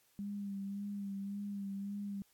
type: tone with vibrato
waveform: sine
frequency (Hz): 200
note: G3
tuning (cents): +35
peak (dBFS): -38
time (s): 0.19-2.22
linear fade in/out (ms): 0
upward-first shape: sine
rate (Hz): 1.8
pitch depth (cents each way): 30
effects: white hiss -71 dBFS RMS until 2.33 s + AAC 64 kbps